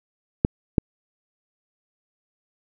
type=clicks; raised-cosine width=3 ms; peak=-3 dBFS; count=2; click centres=0.449 / 0.782 s; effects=none